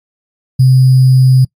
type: tone with sample-and-hold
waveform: sine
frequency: 130 Hz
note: C3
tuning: 11 cents flat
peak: -3 dBFS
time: 0.59-1.45 s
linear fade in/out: 10 ms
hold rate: 4900 Hz
effects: noise-tail reverb RT60 0.1 s tail -24 dB re dry + MP3 64 kbps